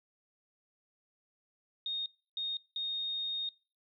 sine tone bursts at uneven times, 3704 Hz, A#7, 12 cents flat, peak -33 dBFS, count 3, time 1.86-2.06 / 2.37-2.57 / 2.76-3.49 s, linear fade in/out 2 ms, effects noise-tail reverb RT60 0.4 s tail -26 dB re dry

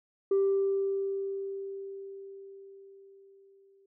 sine tone with exponential decay, 392 Hz, G4, in tune, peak -20 dBFS, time 0.31-3.86 s, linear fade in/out 5 ms, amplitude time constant 770 ms, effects tanh soft clip ceiling -20 dBFS

